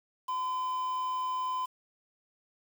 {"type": "tone with quantisation", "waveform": "triangle", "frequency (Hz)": 1018, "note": "C6", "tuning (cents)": -48, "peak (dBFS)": -28, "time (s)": [0.28, 1.66], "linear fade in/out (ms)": 10, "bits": 8, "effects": []}